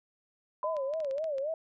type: tone with exponential decay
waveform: sine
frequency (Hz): 1010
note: B5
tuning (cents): +39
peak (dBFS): -30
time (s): 0.63-1.19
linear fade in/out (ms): 1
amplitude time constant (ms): 120
type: tone with vibrato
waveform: sine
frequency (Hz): 587.3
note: D5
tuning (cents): 0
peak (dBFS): -30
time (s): 0.64-1.54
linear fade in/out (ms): 2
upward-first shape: sine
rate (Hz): 3.7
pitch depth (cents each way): 170
type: clicks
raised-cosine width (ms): 0.2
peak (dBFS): -32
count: 8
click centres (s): 0.767 / 0.937 / 1.003 / 1.047 / 1.111 / 1.182 / 1.242 / 1.383
effects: none